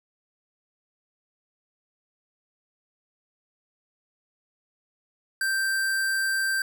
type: tone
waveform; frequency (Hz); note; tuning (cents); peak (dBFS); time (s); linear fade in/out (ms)
square; 1568; G6; 0; -24; 5.41-6.62; 2
effects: none